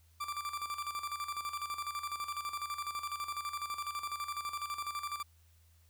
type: tone with tremolo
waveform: 40% pulse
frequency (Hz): 1174.7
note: D6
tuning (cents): 0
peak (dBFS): -34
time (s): 0.2-5.23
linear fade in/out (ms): 10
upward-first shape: square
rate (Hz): 12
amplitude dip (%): 65
effects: added 82 Hz sine -62 dBFS peak until 5.89 s + white hiss -71 dBFS RMS until 5.89 s